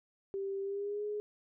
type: tone with pitch glide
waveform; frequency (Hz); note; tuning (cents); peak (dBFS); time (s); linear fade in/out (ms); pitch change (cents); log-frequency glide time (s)
sine; 392 to 417.7; G4 to G#4; 0 to +10; -34; 0.34-1.2; 0; +110; 0.62-1.04
effects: none